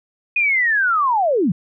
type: linear sweep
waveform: sine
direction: down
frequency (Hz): 2493 to 146.83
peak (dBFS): -14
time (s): 0.36-1.52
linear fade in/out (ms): 5
effects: none